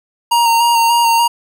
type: tone with vibrato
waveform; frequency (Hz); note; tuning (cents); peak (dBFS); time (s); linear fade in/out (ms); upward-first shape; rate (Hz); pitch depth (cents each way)
square; 932.3; A#5; 0; -10; 0.31-1.28; 10; square; 3.4; 19
effects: none

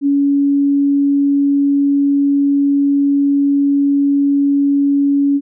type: tone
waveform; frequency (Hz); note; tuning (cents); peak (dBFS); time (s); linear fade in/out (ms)
sine; 281.7; C#4; +28; -10; 0.01-5.41; 50
effects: none

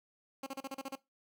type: tone bursts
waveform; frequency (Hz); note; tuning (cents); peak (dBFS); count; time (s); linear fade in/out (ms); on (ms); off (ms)
15% pulse; 270.6; C#4; -42; -32; 8; 0.43-0.955; 5; 35; 35
effects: noise-tail reverb RT60 0.2 s tail -19 dB re dry

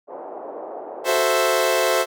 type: band-pass noise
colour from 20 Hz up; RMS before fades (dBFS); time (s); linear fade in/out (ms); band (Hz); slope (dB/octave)
pink; -34; 0.07-1.26; 50; 430 to 780; 24
type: chord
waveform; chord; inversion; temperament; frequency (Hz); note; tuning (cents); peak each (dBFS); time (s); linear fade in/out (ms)
sawtooth; F# half-diminished seventh; none; equal; 370 / 440 / 523.3 / 659.3; F#4 / A4 / C5 / E5; 0 / 0 / 0 / 0; -21 / -21 / -17 / -18; 1.04-2.06; 50
effects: none

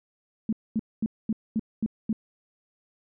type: tone bursts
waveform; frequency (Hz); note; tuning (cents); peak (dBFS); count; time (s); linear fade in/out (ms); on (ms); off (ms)
sine; 220; A3; 0; -22; 7; 0.49-2.129; 2; 37; 230
effects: none

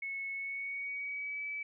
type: tone with pitch glide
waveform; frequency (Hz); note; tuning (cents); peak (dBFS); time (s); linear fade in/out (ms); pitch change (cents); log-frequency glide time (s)
sine; 2198 to 2298; C#7 to D7; -15 to -38; -36; 0.02-1.63; 5; +77; 0.33-1.45
effects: none

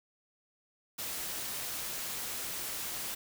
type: noise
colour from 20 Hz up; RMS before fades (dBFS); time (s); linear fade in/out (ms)
white; -38; 0.98-3.15; 10
effects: none

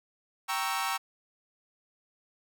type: chord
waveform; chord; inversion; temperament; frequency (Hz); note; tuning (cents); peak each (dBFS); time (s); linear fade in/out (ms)
sawtooth; G diminished seventh; none; equal with one note detuned; 780.8 / 932.3 / 1108.7 / 1318.5; G5 / Bb5 / Db6 / Fb6; -7 / 0 / 0 / 0; -31; 0.48-0.98; 20
effects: none

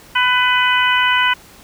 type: harmonic tone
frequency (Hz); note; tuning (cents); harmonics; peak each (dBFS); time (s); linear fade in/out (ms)
499.4; B4; +19; 2 / 3 / 4 / 5 / 6; -17 / -17 / -20 / -21 / -19; 0.15-1.34; 10
effects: pink hiss -43 dBFS RMS until 1.63 s

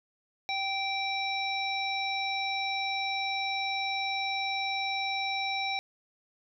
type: harmonic tone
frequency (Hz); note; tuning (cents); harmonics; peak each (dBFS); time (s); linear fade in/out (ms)
780; G5; -9; 1 / 3 / 5 / 7; -33 / -33 / -35 / -41; 0.49-5.79; 0
effects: none

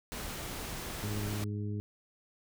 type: noise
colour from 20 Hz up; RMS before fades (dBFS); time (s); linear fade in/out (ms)
pink; -40; 0.12-1.44; 0
type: harmonic tone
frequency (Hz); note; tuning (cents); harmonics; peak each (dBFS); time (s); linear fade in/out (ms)
103.83; G#2; 0; 1 / 2 / 3 / 4; -34 / -40 / -44 / -46; 1.03-1.8; 0
effects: none

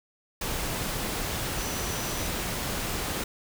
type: tone in noise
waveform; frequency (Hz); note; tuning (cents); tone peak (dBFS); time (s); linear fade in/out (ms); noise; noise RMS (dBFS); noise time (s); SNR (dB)
sine; 5930; F#8; +3; -40; 1.58-2.28; 5; pink; -31; 0.41-3.24; -12
effects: none

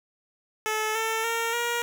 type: tone with pitch steps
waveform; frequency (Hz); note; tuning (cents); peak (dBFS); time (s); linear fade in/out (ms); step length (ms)
10% pulse; 433.2 / 446.4 / 460 / 474; A4 / A4 / A#4 / A#4; -27 / +25 / -23 / +29; -17; 0.66-1.82; 0; 290
effects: none

